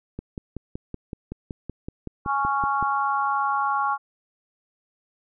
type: click train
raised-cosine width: 3 ms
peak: -19 dBFS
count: 15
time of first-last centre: 0.19-2.827 s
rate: 5.31 Hz
type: chord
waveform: sine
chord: Db major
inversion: second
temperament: just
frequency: 831.5 / 1108.7 / 1385.9 Hz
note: Ab5 / Db6 / F6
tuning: +2 / 0 / -14 cents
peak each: -25 / -24 / -28 dBFS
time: 2.25-3.98 s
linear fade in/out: 50 ms
effects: none